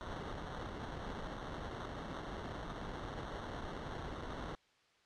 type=noise with sample-and-hold; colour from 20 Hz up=pink; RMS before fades=-44 dBFS; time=0.01-4.55 s; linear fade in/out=0 ms; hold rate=2450 Hz; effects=white hiss -70 dBFS RMS until 5.05 s + low-pass 4000 Hz 12 dB/octave